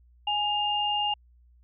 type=tone pair together; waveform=sine; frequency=830.6 / 2815 Hz; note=G#5 / F7; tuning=0 / +13 cents; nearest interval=octave + major sixth; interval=2113 cents; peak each=-27 dBFS; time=0.27-1.14 s; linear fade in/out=5 ms; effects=added 60 Hz sine -55 dBFS peak until 1.63 s